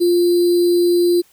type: tone with sample-and-hold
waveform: sine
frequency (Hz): 349.2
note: F4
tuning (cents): 0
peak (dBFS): -11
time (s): 0-1.22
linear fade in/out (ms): 20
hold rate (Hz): 4410
effects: white hiss -54 dBFS RMS until 1.32 s